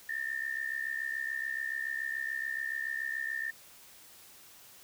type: tone with amplitude modulation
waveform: sine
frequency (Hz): 1807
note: A6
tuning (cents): +46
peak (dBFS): -29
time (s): 0.09-3.51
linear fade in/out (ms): 5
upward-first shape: sine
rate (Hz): 67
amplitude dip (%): 80
effects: white hiss -55 dBFS RMS until 4.83 s